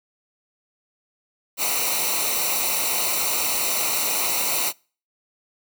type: noise with comb filter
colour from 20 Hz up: white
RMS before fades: -23 dBFS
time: 1.57-4.73 s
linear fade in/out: 50 ms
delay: 0.6 ms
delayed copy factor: -0.8
effects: noise-tail reverb RT60 0.4 s tail -26 dB re dry